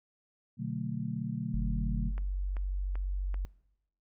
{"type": "chord", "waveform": "sine", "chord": "B minor seventh", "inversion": "none", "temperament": "just", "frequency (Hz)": [123.47, 148.16, 185.21, 222.2], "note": ["B2", "D3", "F#3", "A3"], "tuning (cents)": [0, 16, 2, 17], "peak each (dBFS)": -38, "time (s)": [0.57, 2.12], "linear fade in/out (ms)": 50}
{"type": "tone", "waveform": "sine", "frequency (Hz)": 47.19, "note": "F#1", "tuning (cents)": 35, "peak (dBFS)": -29, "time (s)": [1.54, 3.45], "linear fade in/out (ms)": 0}
{"type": "click train", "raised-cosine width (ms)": 0.5, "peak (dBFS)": -31, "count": 4, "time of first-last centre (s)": [2.18, 3.343], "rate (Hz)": 2.58}
{"effects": ["noise-tail reverb RT60 0.9 s tail -23 dB re dry"]}